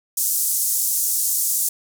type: band-pass noise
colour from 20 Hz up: white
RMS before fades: -21 dBFS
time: 0.17-1.69 s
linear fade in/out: 5 ms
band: 6400 to 15000 Hz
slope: 24 dB/octave
effects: none